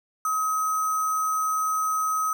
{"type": "tone with sample-and-hold", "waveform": "sine", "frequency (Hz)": 1269, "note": "D#6", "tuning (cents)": 34, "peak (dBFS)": -22, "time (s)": [0.25, 2.33], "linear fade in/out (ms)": 2, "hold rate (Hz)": 7350, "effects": []}